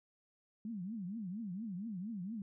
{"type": "tone with vibrato", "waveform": "sine", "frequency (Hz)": 201.8, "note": "G#3", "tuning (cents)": -49, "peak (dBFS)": -39, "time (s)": [0.65, 2.42], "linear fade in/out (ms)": 2, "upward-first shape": "triangle", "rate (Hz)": 4.3, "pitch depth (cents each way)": 300, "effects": []}